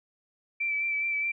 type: tone with vibrato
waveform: sine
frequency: 2327 Hz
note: D7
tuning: 17 cents flat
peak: -26 dBFS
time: 0.6-1.32 s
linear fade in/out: 10 ms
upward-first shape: sine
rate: 4.8 Hz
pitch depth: 24 cents each way
effects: none